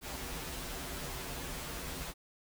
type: noise with comb filter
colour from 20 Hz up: pink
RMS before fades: -41 dBFS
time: 0.01-2.14 s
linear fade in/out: 50 ms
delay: 9.5 ms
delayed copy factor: -1
effects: none